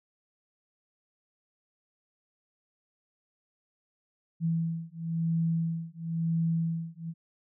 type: beating tone pair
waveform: sine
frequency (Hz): 164.5 / 165.48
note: E3 / E3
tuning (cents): -3 / +7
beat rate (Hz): 0.98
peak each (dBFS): -30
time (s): 4.4-7.14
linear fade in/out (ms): 50
effects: none